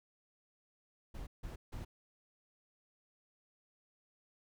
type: noise bursts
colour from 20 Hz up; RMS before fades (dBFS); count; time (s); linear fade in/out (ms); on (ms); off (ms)
brown; -44; 3; 1.14-1.85; 10; 130; 160
effects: none

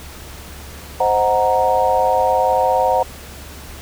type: chord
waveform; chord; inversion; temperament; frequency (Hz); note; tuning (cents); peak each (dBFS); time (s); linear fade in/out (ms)
sine; C half-diminished seventh; none; equal with one note detuned; 521.7 / 622.3 / 740 / 932.3; C5 / Eb5 / Gb5 / Bb5; -5 / 0 / 0 / 0; -18 / -22 / -17 / -18; 1-3.03; 5
effects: added 71 Hz sine -37 dBFS peak until 3.81 s + pink hiss -37 dBFS RMS until 3.81 s

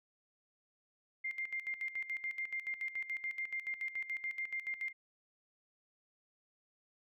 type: tone with tremolo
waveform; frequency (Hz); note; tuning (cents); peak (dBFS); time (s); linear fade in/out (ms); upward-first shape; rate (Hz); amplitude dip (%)
sine; 2105; C7; +10; -35; 1.24-4.93; 10; square; 7; 75
effects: none

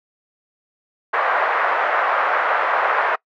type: band-pass noise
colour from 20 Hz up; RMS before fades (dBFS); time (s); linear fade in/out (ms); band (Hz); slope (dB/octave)
white; -19; 1.13-3.16; 10; 570 to 1600; 24
effects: noise-tail reverb RT60 0.1 s tail -24 dB re dry

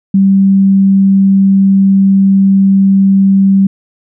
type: tone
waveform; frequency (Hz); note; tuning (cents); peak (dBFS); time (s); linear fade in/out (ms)
sine; 194.6; G3; -12; -4; 0.14-3.67; 5
effects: none

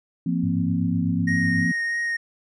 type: chord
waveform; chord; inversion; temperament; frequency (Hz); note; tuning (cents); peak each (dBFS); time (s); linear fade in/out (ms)
sine; F suspended fourth; none; equal with one note detuned; 171.81 / 233.1 / 261.6; F3 / Bb3 / C4; -28 / 0 / 0; -23 / -27 / -26; 0.26-1.72; 5
type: tone with tremolo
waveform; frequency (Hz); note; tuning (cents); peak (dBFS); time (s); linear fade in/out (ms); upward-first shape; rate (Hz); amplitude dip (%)
sine; 102; G#2; -31; -25; 0.43-1.66; 5; sine; 8; 50
type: tone with vibrato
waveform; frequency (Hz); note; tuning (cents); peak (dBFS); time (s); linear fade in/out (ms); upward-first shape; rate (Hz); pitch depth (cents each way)
triangle; 1864.7; A#6; 0; -21; 1.27-2.17; 10; triangle; 3.1; 11
effects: resampled to 22050 Hz

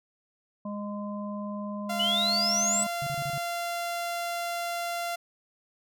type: harmonic tone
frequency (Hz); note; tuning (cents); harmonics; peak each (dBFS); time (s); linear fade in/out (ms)
205.8; G#3; -16; 1 / 3 / 5; -33 / -39 / -41; 0.65-2.87; 5
type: tone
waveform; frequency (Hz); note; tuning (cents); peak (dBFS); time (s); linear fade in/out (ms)
sawtooth; 690; F5; -21; -26; 1.89-5.16; 10
type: exponential sweep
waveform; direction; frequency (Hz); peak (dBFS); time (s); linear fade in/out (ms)
sine; up; 2869 to 8100; -24; 1.99-2.84; 10
type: tone bursts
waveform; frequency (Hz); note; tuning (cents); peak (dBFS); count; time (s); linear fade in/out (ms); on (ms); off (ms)
sine; 141.8; C#3; +40; -33; 5; 3.02-3.379; 0; 47; 31
effects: none

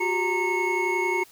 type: tone cluster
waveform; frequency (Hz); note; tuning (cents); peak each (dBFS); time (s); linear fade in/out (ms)
triangle; 361.1 / 392.2 / 925 / 2187; F#4 / G4 / A#5 / C#7; -42 / +1 / -14 / -24; -25 / -29 / -26 / -25; 0-1.24; 10
effects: white hiss -53 dBFS RMS until 1.31 s

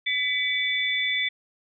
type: tone cluster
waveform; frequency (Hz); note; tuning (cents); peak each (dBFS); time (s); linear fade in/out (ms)
sine; 1995 / 2274 / 3490; B6 / C#7 / A7; +17 / +44 / -15; -27; 0.06-1.29; 10
effects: none

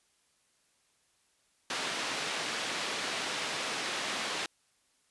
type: band-pass noise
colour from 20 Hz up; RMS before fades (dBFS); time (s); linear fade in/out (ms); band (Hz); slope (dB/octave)
white; -35; 1.7-4.46; 2; 210 to 3900; 12
effects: white hiss -71 dBFS RMS until 5.1 s + resampled to 24000 Hz

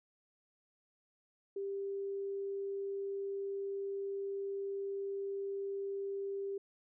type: tone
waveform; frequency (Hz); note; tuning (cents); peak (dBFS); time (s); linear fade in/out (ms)
sine; 395.2; G4; +14; -36; 1.56-6.58; 5
effects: none

